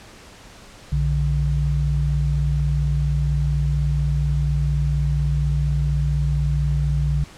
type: tone pair together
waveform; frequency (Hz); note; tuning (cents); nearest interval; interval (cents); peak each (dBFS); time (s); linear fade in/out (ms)
sine; 61.1 / 145.32; B1 / D3; -18 / -18; octave + minor third; 1500; -20; 0.92-7.24; 5
effects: pink hiss -44 dBFS RMS until 7.37 s + low-pass 8000 Hz 12 dB/octave